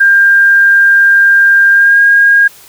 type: tone with pitch glide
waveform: sine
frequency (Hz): 1598 to 1625.9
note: G6 to G#6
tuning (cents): +33 to -37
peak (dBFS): -3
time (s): 0-2.48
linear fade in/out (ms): 10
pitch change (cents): +30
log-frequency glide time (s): 1.71-2.01
effects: white hiss -38 dBFS RMS until 2.68 s